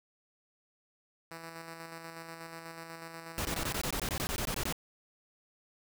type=tone with tremolo; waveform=5% pulse; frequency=164.81 Hz; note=E3; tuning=in tune; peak=-31 dBFS; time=1.31-3.76 s; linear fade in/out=2 ms; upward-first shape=square; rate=8.2 Hz; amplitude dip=35%
type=noise bursts; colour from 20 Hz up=pink; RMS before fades=-34 dBFS; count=15; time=3.38-4.725 s; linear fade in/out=0 ms; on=71 ms; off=20 ms
effects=none